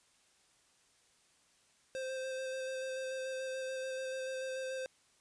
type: tone with vibrato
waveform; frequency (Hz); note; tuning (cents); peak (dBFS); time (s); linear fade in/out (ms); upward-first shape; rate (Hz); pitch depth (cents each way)
square; 523.3; C5; 0; -38; 1.95-4.86; 0; square; 6.9; 11
effects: white hiss -69 dBFS RMS until 5.2 s + resampled to 22050 Hz